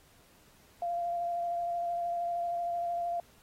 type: tone with vibrato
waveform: sine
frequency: 692 Hz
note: F5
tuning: 16 cents flat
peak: -30 dBFS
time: 0.82-3.2 s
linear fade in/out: 2 ms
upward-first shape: square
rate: 13 Hz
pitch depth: 12 cents each way
effects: pink hiss -62 dBFS RMS until 3.42 s + AAC 48 kbps